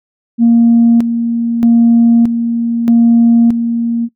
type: tone with tremolo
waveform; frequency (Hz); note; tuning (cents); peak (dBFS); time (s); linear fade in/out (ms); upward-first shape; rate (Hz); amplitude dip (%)
sine; 233.1; A#3; 0; -3; 0.38-4.09; 50; square; 0.8; 60
effects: noise-tail reverb RT60 0.1 s tail -20 dB re dry + tanh soft clip ceiling -1 dBFS